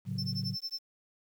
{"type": "chord", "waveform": "sine", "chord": "F# minor", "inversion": "first", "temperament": "equal", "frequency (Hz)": [110, 138.59, 185], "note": ["A2", "C#3", "F#3"], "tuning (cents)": [0, 0, 0], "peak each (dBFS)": -36, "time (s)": [0.05, 0.57], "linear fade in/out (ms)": 50}
{"type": "tone with tremolo", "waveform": "triangle", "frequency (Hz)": 5320, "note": "E8", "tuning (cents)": 15, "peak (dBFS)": -31, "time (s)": [0.18, 0.79], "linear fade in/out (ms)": 5, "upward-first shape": "sine", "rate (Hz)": 11, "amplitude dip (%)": 100}
{"effects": ["tanh soft clip ceiling -24 dBFS", "10-bit"]}